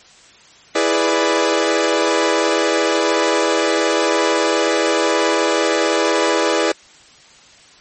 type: chord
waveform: sawtooth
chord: E dominant seventh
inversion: none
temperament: equal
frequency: 329.6 / 415.3 / 493.9 / 587.3 Hz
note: E4 / G#4 / B4 / D5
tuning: 0 / 0 / 0 / 0 cents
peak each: -16 dBFS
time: 0.75-6.72 s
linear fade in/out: 5 ms
effects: white hiss -46 dBFS RMS until 7.8 s + MP3 32 kbps